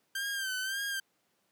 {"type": "tone with vibrato", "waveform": "sawtooth", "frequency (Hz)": 1568, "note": "G6", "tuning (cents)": 0, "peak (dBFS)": -29, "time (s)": [0.15, 1], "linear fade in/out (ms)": 5, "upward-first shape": "sine", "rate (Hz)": 1.8, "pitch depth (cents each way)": 67, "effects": ["pink hiss -74 dBFS RMS until 1.51 s", "high-pass 200 Hz 12 dB/octave"]}